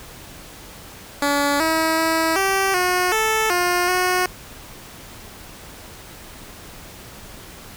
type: tone with pitch steps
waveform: 10% pulse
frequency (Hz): 285.5 / 321.6 / 324.2 / 387.7 / 362.1 / 439 / 355.2 / 364.3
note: D4 / E4 / E4 / G4 / F#4 / A4 / F4 / F#4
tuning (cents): -49 / -43 / -29 / -19 / -37 / -4 / +29 / -27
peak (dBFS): -9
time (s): 1.22-4.26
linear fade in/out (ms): 2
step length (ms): 380
effects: pink hiss -40 dBFS RMS until 7.76 s